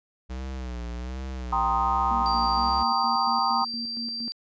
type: tone with vibrato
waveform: square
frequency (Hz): 62.3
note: B1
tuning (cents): +16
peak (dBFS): -32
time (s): 0.29-2.84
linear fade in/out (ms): 20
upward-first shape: sine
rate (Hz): 1.3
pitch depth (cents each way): 93
type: chord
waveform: sine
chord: C minor seventh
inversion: second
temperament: equal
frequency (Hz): 784 / 932.3 / 1046.5 / 1244.5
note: G5 / Bb5 / C6 / Eb6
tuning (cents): 0 / 0 / 0 / 0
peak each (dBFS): -27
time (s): 1.52-3.65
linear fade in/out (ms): 10
type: tone with tremolo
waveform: sine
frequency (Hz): 233.1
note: A#3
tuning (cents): 0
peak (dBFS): -33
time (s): 2.11-4.28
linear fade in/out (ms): 0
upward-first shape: square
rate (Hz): 4.3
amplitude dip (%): 65
type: tone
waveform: sine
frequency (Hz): 4699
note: D8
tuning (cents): 0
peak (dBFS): -30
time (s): 2.26-4.32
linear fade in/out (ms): 0
effects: resampled to 16000 Hz